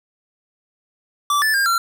square tone with pitch steps, 1163 / 1750 / 1608 / 1366 Hz, D6 / A6 / G6 / F6, -17 / -10 / +44 / -39 cents, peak -16 dBFS, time 1.3-1.78 s, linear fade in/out 2 ms, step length 120 ms, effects none

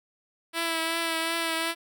5% pulse tone with vibrato, 329.6 Hz, E4, in tune, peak -15 dBFS, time 0.53-1.75 s, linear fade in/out 50 ms, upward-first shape triangle, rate 2.7 Hz, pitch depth 28 cents each way, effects none

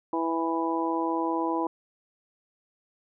harmonic tone, 164.81 Hz, E3, in tune, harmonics 2 / 3 / 4 / 5 / 6, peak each -28 / -34 / -36 / -33 / -30 dBFS, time 0.13-1.67 s, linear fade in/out 2 ms, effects none

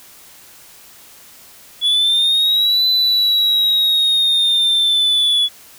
sine linear two-way sweep, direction up then down, 3400 to 4013 to 3400 Hz, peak -9 dBFS, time 1.81-5.49 s, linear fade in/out 50 ms, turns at 2.87 s, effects tanh soft clip ceiling -11 dBFS + white hiss -43 dBFS RMS until 5.78 s

